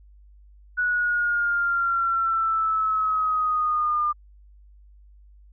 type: exponential sweep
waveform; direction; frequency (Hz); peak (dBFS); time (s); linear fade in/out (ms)
sine; down; 1474 to 1200; -20; 0.77-4.13; 20
effects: added 50 Hz sine -48 dBFS peak until 5.52 s